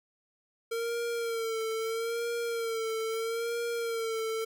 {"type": "tone with vibrato", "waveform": "square", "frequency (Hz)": 457.2, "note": "A#4", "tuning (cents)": -34, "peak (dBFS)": -31, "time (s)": [0.71, 4.45], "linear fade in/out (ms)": 10, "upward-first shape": "sine", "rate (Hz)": 0.77, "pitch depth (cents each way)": 47, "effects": []}